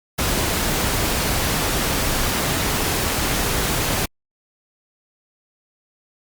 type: noise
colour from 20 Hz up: pink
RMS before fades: -21 dBFS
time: 0.18-4.06 s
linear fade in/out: 10 ms
effects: Opus 48 kbps